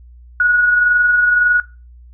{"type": "tone with amplitude modulation", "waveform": "sine", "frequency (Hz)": 1458, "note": "F#6", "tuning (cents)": -26, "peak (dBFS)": -9, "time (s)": [0.4, 1.6], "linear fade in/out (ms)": 2, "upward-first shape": "sine", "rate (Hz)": 21.8, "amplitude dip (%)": 40, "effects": ["noise-tail reverb RT60 0.3 s tail -19 dB re dry", "added 60 Hz sine -38 dBFS peak until 2.13 s"]}